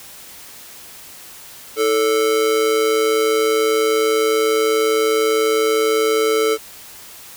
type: tone with amplitude modulation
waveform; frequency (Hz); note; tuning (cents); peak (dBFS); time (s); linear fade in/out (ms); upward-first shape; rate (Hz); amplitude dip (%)
square; 440; A4; 0; -12; 1.76-6.58; 50; sine; 120; 65
effects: white hiss -39 dBFS RMS until 7.36 s